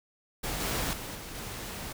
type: noise with level steps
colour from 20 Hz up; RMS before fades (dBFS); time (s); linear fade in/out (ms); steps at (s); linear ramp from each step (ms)
pink; -34 / -31 / -39 / -42 / -39; 0.43-1.93; 10; 0.6 / 0.93 / 1.15 / 1.35; 2
effects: none